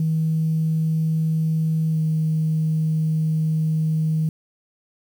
sine tone with pitch glide, 159.4 to 157.75 Hz, D#3 to D#3, +42 to +24 cents, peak -17 dBFS, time 0-4.29 s, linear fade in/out 2 ms, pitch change -18 cents, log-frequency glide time 1.91-1.98 s, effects tanh soft clip ceiling -13 dBFS + 8-bit

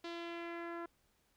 sawtooth tone with low-pass filter sweep, 339.9 Hz, F4, 47 cents flat, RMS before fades -44 dBFS, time 0.04-0.86 s, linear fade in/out 5 ms, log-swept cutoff 4100 to 1400 Hz, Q 2, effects pink hiss -75 dBFS RMS until 1.36 s

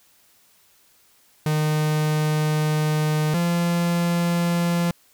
45% pulse tone pair in turn, 153.3 / 172.07 Hz, D#3 / F3, -25 / -25 cents, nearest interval major second, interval 200 cents, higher second, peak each -19 dBFS, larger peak neither, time 1.46-3.34 / 3.34-4.91 s, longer first, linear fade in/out 2 ms, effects white hiss -58 dBFS RMS until 5.13 s

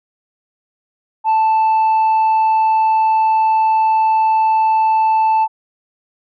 sine tone, 880 Hz, A5, in tune, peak -8 dBFS, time 1.24-5.48 s, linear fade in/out 50 ms, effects tanh soft clip ceiling -10 dBFS

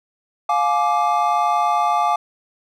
triangle chord, D diminished, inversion first, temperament just, 704.8 / 845.8 / 1174.7 Hz, F5 / Ab5 / D6, +16 / +31 / 0 cents, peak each -18 dBFS, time 0.49-2.16 s, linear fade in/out 5 ms, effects none

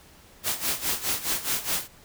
white noise with tremolo, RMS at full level -25 dBFS, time 0.43-1.88 s, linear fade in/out 50 ms, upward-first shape sine, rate 4.8 Hz, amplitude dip 80%, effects pink hiss -53 dBFS RMS until 2.04 s

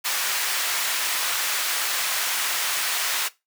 pink high-pass noise, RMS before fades -25 dBFS, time 0.04-3.29 s, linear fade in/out 20 ms, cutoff 1300 Hz, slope 12 dB/octave, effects noise-tail reverb RT60 0.2 s tail -18 dB re dry

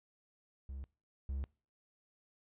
triangle tone pair in turn, 67.7 / 68.21 Hz, C#2 / C#2, -40 / -27 cents, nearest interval unison, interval 13 cents, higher second, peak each -40 / -34 dBFS, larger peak second, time 0.69-0.84 / 1.29-1.44 s, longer neither, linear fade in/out 0 ms, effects noise-tail reverb RT60 0.4 s tail -24 dB re dry + resampled to 8000 Hz

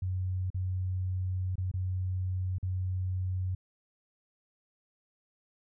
sine tone with dropouts, 92.5 Hz, F#2, in tune, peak -29 dBFS, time 0.02-3.55 s, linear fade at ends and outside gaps 5 ms, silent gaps 0.503-0.544 / 1.556-1.58 / 1.715-1.738 / 2.584-2.628 s, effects none

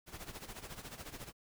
pink noise with tremolo, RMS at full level -45 dBFS, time 0.06-1.33 s, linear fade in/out 50 ms, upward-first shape sine, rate 14 Hz, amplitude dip 75%, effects none

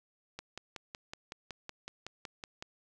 click train, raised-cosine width 0.2 ms, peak -24 dBFS, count 13, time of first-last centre 0.39-2.625 s, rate 5.37 Hz, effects none

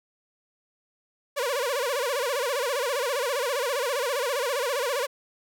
sawtooth tone with vibrato, 523.3 Hz, C5, in tune, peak -21 dBFS, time 1.36-5.07 s, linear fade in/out 20 ms, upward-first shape sine, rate 15 Hz, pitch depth 190 cents each way, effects none

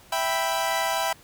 sawtooth chord, E minor, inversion none, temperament equal, 659.3 / 784 / 987.8 Hz, E5 / G5 / B5, 0 / 0 / 0 cents, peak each -24 dBFS, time 0.12-1.13 s, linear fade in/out 5 ms, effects pink hiss -52 dBFS RMS until 1.23 s

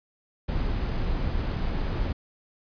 brown noise, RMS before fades -27 dBFS, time 0.48-2.13 s, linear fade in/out 10 ms, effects resampled to 11025 Hz

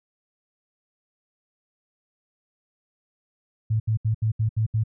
sine tone bursts, 110 Hz, A2, in tune, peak -19 dBFS, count 7, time 3.7-4.838 s, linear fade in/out 10 ms, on 100 ms, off 73 ms, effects none

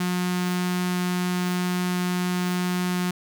sawtooth tone with notch filter, 179.8 Hz, F#3, 49 cents flat, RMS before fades -25 dBFS, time 0-3.11 s, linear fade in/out 5 ms, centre 520 Hz, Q 1.1, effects none

